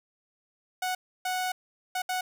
sawtooth tone bursts at uneven times, 738 Hz, F#5, 5 cents flat, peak -24 dBFS, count 4, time 0.82-0.95 / 1.25-1.52 / 1.95-2.02 / 2.09-2.21 s, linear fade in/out 5 ms, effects none

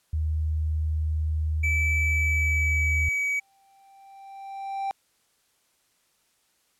sine tone, 77.8 Hz, D#2, in tune, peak -23 dBFS, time 0.13-3.09 s, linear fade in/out 5 ms
triangle tone with pitch glide, 2309 to 2272 Hz, D7 to C#7, -30 to +42 cents, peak -22 dBFS, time 1.63-3.4 s, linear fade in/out 10 ms, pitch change -28 cents, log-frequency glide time 1.96-3.28 s
triangle tone with exponential growth, 784 Hz, G5, in tune, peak -23 dBFS, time 3.39-4.91 s, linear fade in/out 0 ms, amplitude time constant 330 ms
effects white hiss -68 dBFS RMS until 6.79 s + low-pass 12000 Hz 12 dB/octave

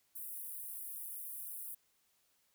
pink high-pass noise, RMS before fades -45 dBFS, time 0.15-1.75 s, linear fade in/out 10 ms, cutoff 10000 Hz, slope 48 dB/octave, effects white hiss -75 dBFS RMS until 2.54 s

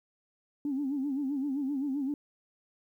sine tone with vibrato, 277.2 Hz, C#4, in tune, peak -28 dBFS, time 0.65-2.14 s, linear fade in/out 2 ms, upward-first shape sine, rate 7.7 Hz, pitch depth 110 cents each way, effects tanh soft clip ceiling -24 dBFS + 11-bit

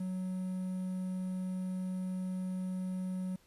triangle tone with quantisation, 185.1 Hz, F#3, 1 cent sharp, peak -32 dBFS, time 0-3.36 s, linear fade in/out 5 ms, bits 10, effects pink hiss -67 dBFS RMS until 3.46 s + resampled to 32000 Hz

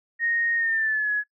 sine tone with pitch glide, 1861 to 1686.9 Hz, A#6 to G#6, -3 to +27 cents, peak -21 dBFS, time 0.19-1.24 s, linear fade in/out 50 ms, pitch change -170 cents, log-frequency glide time 0.56-1.11 s, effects noise-tail reverb RT60 0.1 s tail -24 dB re dry

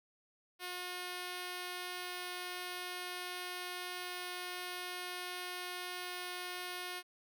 5% pulse tone, 359.9 Hz, F#4, 48 cents flat, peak -29 dBFS, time 0.59-7.03 s, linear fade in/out 50 ms, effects none

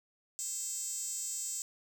5% pulse tone with high-pass filter, 529 Hz, C5, 19 cents sharp, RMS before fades -38 dBFS, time 0.39-1.62 s, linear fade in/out 0 ms, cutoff 7700 Hz, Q 6.8, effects none

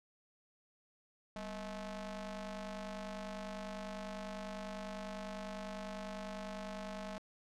sawtooth ring-modulated tone, 220 Hz, A3, in tune, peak -35 dBFS, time 1.36-7.18 s, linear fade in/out 0 ms, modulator 415 Hz, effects low-pass 7000 Hz 12 dB/octave

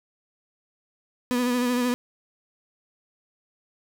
35% pulse tone with vibrato, 246.4 Hz, B3, 4 cents flat, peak -20 dBFS, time 1.31-1.94 s, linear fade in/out 0 ms, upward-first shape sine, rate 13 Hz, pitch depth 33 cents each way, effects none

